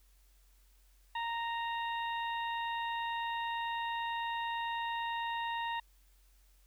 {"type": "harmonic tone", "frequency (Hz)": 929, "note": "A#5", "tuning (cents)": -6, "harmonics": [1, 2, 3, 4], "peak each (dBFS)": [-35, -41, -45, -47], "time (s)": [1.15, 5.8], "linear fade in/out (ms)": 5, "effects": ["added 46 Hz sine -62 dBFS peak until 6.66 s", "white hiss -71 dBFS RMS until 6.66 s"]}